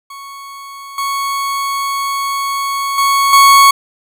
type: tone with level steps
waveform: 40% pulse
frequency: 1108 Hz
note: C#6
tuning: 1 cent flat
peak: -28 / -15 / -9 / -3 dBFS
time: 0.1-3.71 s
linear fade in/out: 5 ms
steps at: 0.98 / 2.98 / 3.33 s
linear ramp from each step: 2 ms
effects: none